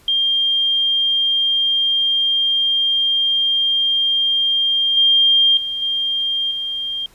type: tone with level steps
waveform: sine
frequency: 3200 Hz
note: G7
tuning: 35 cents sharp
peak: -14 / -10 / -21 / -17 / -21 dBFS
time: 0.08-7.06 s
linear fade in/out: 2 ms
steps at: 4.97 / 5.57 / 5.82 / 6.51 s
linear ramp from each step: 2 ms
effects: pink hiss -51 dBFS RMS until 7.14 s + resampled to 32000 Hz